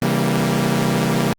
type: chord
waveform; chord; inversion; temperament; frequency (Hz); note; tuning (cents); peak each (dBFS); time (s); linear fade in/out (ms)
sawtooth; C# diminished seventh; none; equal with one note detuned; 135.11 / 164.81 / 196 / 233.1; C#3 / E3 / G3 / Bb3; -44 / 0 / 0 / 0; -18; 0.02-1.33; 0
effects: Opus 32 kbps